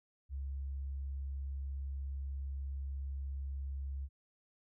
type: tone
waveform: sine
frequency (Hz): 68.4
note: C#2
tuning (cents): -23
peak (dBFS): -37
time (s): 0.29-4.09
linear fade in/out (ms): 50
effects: none